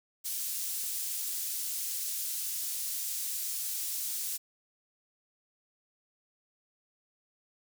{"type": "high-pass noise", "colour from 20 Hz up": "pink", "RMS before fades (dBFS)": -35, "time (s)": [0.24, 4.38], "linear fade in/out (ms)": 20, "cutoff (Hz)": 7300, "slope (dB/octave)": 12, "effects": []}